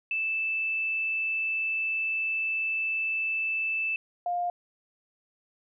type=tone pair in turn; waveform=sine; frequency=2637 / 705.1 Hz; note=E7 / F5; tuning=0 / +16 cents; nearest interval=octave + major seventh; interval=2284 cents; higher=first; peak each=-26 dBFS; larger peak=neither; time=0.11-3.96 / 4.26-4.5 s; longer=first; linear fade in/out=2 ms; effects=none